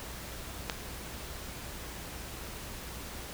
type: clicks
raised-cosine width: 0.2 ms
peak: -13 / -28 dBFS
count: 2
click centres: 0.698 / 0.72 s
effects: added 60 Hz sine -47 dBFS peak until 3.33 s + pink hiss -43 dBFS RMS until 3.33 s